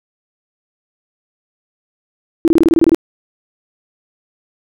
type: tone bursts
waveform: sine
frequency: 329.6 Hz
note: E4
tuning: in tune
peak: -6 dBFS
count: 10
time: 2.45-2.946 s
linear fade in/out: 0 ms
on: 28 ms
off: 24 ms
effects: none